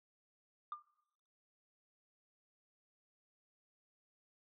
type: tone with exponential decay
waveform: sine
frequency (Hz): 1200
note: D6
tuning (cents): +37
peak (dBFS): -35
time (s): 0.72-0.82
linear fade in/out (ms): 2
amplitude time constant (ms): 20
effects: noise-tail reverb RT60 0.8 s tail -20 dB re dry + tanh soft clip ceiling -35 dBFS